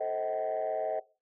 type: chord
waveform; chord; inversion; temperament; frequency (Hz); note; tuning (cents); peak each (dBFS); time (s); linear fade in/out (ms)
sine; A diminished seventh; none; just; 440 / 528 / 633.6 / 760.3; A4 / C5 / Eb5 / Gb5; 0 / +16 / +31 / +47; -36 / -37 / -31 / -35; 0-1; 10
effects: noise-tail reverb RT60 0.3 s tail -18 dB re dry + tanh soft clip ceiling -24 dBFS